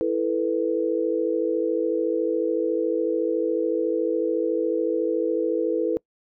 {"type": "chord", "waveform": "sine", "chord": "E suspended fourth", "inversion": "none", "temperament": "equal", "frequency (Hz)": [329.6, 440, 493.9], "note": ["E4", "A4", "B4"], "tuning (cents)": [0, 0, 0], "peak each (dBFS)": -25, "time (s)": [0.01, 5.97], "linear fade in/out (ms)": 0, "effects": ["noise-tail reverb RT60 0.1 s tail -25 dB re dry"]}